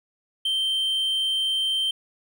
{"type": "tone", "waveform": "triangle", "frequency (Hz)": 3128, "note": "G7", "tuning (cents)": -4, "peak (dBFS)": -20, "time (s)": [0.45, 1.91], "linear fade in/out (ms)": 5, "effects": []}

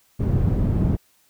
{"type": "low-pass noise", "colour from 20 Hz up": "white", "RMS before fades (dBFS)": -20, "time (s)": [0.19, 0.97], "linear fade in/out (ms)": 20, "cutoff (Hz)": 150, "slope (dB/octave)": 12, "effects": ["white hiss -61 dBFS RMS until 1.29 s"]}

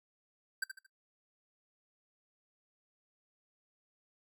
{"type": "tone with echo", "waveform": "square", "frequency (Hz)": 1561, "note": "G6", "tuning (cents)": -8, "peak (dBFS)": -32, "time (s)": [0.62, 0.64], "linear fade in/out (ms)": 5, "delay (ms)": 75, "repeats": 3, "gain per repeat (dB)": -9, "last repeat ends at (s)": 0.865, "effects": ["noise-tail reverb RT60 0.1 s tail -18 dB re dry"]}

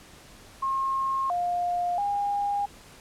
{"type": "tone with pitch steps", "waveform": "sine", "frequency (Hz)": [1074, 706, 811], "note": ["C6", "F5", "G#5"], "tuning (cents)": [45, 19, -41], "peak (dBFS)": -24, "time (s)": [0.62, 2.66], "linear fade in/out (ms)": 10, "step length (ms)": 680, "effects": ["pink hiss -50 dBFS RMS until 3 s", "low-pass 11000 Hz 12 dB/octave"]}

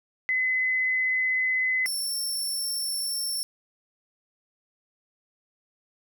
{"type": "tone pair in turn", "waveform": ["sine", "20% pulse"], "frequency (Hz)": [2029, 5417], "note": ["B6", "E8"], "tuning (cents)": [46, 46], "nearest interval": "octave + perfect fourth", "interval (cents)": 1700, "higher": "second", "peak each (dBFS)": -22, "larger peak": "neither", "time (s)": [[0.29, 1.86], [1.86, 3.43]], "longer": "neither", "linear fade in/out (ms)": 0, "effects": []}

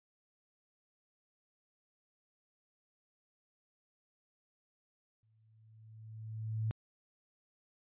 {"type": "tone with exponential growth", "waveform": "sine", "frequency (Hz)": 110, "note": "A2", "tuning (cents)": 0, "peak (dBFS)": -30, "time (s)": [5.23, 6.71], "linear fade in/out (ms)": 0, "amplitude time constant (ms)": 320, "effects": ["resampled to 8000 Hz"]}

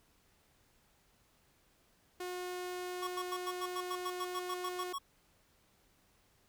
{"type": "tone", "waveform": "sawtooth", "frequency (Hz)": 361, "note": "F#4", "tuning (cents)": -43, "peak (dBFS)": -35, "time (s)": [2.2, 4.93], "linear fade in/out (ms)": 5}
{"type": "tone bursts", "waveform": "square", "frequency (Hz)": 1108.7, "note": "C#6", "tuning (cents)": 0, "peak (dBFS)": -37, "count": 14, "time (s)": [3.02, 4.986], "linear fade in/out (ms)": 10, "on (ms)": 55, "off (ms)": 92}
{"effects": ["pink hiss -70 dBFS RMS until 6.48 s"]}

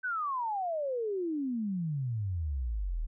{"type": "exponential sweep", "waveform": "sine", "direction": "down", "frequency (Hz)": [1549, 36.42], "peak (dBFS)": -30, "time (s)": [0.03, 3.07], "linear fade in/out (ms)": 20, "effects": []}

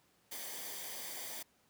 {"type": "noise with comb filter", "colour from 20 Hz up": "white", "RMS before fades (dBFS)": -44, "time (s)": [0.31, 1.43], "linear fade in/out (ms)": 10, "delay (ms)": 0.74, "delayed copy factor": -0.6, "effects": ["pink hiss -71 dBFS RMS until 1.69 s", "high-pass 100 Hz 12 dB/octave"]}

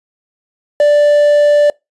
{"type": "tone with quantisation", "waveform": "triangle", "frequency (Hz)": 587.3, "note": "D5", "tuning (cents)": 0, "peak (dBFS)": -4, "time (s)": [0.8, 1.7], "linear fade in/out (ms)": 2, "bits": 5, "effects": ["noise-tail reverb RT60 0.2 s tail -25 dB re dry", "resampled to 24000 Hz"]}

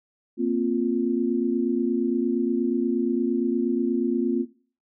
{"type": "chord", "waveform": "sine", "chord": "Bb suspended second", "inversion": "none", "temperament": "equal", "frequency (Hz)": [233.1, 261.6, 349.2], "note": ["Bb3", "C4", "F4"], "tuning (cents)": [0, 0, 0], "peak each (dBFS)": -25, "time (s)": [0.37, 4.46], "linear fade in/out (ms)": 50, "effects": ["noise-tail reverb RT60 0.4 s tail -17 dB re dry"]}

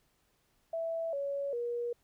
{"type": "tone with pitch steps", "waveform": "sine", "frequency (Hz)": [659.3, 560.8, 477.1], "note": ["E5", "C#5", "A#4"], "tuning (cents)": [0, 20, 40], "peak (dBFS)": -32, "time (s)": [0.73, 1.93], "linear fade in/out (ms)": 5, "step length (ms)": 400, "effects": ["pink hiss -73 dBFS RMS until 2.03 s"]}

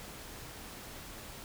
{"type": "silence", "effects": ["pink hiss -47 dBFS RMS until 1.44 s"]}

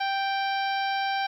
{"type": "harmonic tone", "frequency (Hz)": 784, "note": "G5", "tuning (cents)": 0, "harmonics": [1, 2, 3, 4, 5, 6, 7], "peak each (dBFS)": [-26, -32, -36, -38, -40, -42, -43], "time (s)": [0, 1.27], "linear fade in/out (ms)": 10, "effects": ["10-bit"]}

